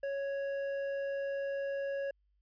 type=tone with hard clipping; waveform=triangle; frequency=554.4 Hz; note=C#5; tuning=in tune; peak=-35 dBFS; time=0.03-2.11 s; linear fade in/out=5 ms; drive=11 dB; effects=added 50 Hz sine -70 dBFS peak until 2.41 s + resampled to 11025 Hz